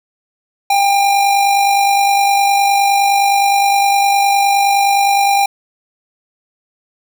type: tone with amplitude modulation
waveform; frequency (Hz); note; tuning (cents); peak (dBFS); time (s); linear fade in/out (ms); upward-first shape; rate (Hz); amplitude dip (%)
square; 799; G5; +33; -9; 0.7-5.46; 5; sine; 49.7; 35
effects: none